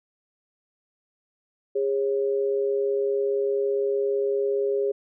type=tone pair together; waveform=sine; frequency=408 / 545.6 Hz; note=G#4 / C#5; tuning=-31 / -28 cents; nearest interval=perfect fourth; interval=503 cents; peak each=-22 / -29 dBFS; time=1.75-4.92 s; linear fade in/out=10 ms; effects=none